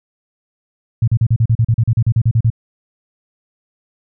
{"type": "tone bursts", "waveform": "sine", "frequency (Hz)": 114.1, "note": "A#2", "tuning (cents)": -37, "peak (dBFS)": -9, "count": 16, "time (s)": [1.02, 2.502], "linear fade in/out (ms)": 5, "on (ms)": 57, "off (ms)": 38, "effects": []}